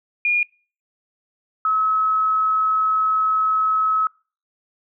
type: tone pair in turn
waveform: sine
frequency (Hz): 2430 / 1287.2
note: D#7 / E6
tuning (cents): -42 / -42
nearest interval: major seventh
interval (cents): 1100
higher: first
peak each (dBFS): -16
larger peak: neither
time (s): 0.25-0.43 / 1.65-4.07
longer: second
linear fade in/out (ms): 2
effects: noise-tail reverb RT60 0.4 s tail -26 dB re dry